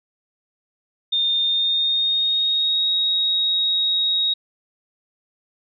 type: tone with pitch glide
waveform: sine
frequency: 3636 to 3779 Hz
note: A#7 to A#7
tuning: -44 to +23 cents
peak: -17 dBFS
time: 1.12-4.34 s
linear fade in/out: 10 ms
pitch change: +67 cents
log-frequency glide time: 1.43-2.87 s
effects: none